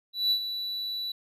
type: tone with ADSR envelope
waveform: triangle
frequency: 3951 Hz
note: B7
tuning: in tune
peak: -19 dBFS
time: 0.13-1.12 s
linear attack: 180 ms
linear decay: 80 ms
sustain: -10 dB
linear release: 5 ms
effects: resampled to 32000 Hz